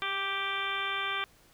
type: harmonic tone with a mistuned harmonic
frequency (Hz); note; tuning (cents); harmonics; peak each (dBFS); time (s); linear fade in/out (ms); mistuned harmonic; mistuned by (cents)
392; G4; 0; 1 / 2 / 3 / 4 / 5 / 6 / 7 / 8 / 9; -44 / -43 / -35 / -37 / -41 / -36 / -46 / -39 / -40; 0.02-1.24; 0; 1; +16
effects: pink hiss -61 dBFS RMS until 1.53 s